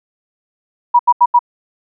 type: tone bursts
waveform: sine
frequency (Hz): 966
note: B5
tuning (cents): -39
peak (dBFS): -5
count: 4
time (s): 0.94-1.392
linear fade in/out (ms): 10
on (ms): 53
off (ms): 80
effects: none